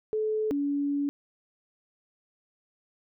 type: tone pair in turn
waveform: sine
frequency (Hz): 432.3 / 284.9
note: A4 / C#4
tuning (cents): -31 / +48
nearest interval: perfect fifth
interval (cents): 721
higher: first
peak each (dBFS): -25 / -25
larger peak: neither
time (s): 0.13-0.51 / 0.51-1.09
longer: second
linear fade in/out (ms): 0
effects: none